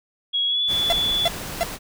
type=tone with pitch glide; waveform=sine; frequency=3322 to 3441 Hz; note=G#7 to A7; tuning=0 to -39 cents; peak=-19 dBFS; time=0.33-1.29 s; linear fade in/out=20 ms; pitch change=+61 cents; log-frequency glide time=0.47-0.62 s
type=noise; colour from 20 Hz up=pink; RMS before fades=-32 dBFS; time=0.67-1.79 s; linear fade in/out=50 ms
type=tone bursts; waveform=45% pulse; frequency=680 Hz; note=F5; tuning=46 cents flat; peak=-18 dBFS; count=3; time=0.9-1.632 s; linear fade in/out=0 ms; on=24 ms; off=330 ms
effects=none